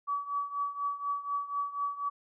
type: tone with tremolo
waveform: sine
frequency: 1142 Hz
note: D6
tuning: 49 cents flat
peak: -27 dBFS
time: 0.07-2.1 s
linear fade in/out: 20 ms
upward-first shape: triangle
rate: 4.1 Hz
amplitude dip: 85%
effects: none